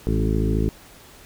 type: harmonic tone with a mistuned harmonic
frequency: 54.1 Hz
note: A1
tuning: 29 cents flat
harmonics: 1 / 2 / 3 / 4 / 5 / 6 / 7 / 8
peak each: -22 / -25 / -27 / -28 / -29 / -30 / -30 / -31 dBFS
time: 0.07-0.69 s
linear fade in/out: 0 ms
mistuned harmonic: 4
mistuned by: -30 cents
effects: pink hiss -47 dBFS RMS until 1.25 s